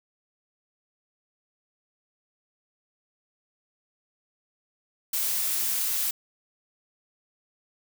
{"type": "noise", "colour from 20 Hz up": "blue", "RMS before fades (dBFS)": -27, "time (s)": [5.13, 6.11], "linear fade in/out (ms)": 5, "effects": []}